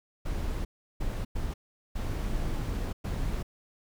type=noise bursts at uneven times; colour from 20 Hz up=brown; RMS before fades=-31 dBFS; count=5; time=0.25-0.65 / 1-1.25 / 1.35-1.54 / 1.95-2.93 / 3.04-3.43 s; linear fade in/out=10 ms; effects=none